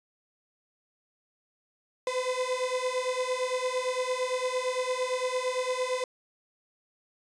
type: beating tone pair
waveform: 35% pulse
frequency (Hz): 503 / 511.8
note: B4 / C5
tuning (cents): +32 / -38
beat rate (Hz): 8.8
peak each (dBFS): -29 / -29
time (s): 2.07-6.04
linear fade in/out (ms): 2
effects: resampled to 22050 Hz